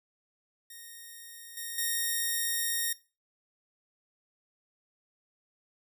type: tone with level steps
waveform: 5% pulse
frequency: 1856 Hz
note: A#6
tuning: 8 cents flat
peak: -35 / -26 / -18 dBFS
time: 0.7-2.93 s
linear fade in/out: 5 ms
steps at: 1.57 / 1.78 s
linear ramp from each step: 2 ms
effects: noise-tail reverb RT60 0.3 s tail -19 dB re dry